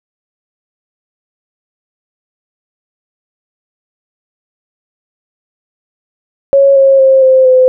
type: tone with pitch steps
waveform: sine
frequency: 552 / 541.9 / 532 / 522.2 / 512.7 Hz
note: C#5 / C#5 / C5 / C5 / C5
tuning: -7 / -39 / +29 / -3 / -35 cents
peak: -3 dBFS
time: 6.53-7.68 s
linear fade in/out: 0 ms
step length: 230 ms
effects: none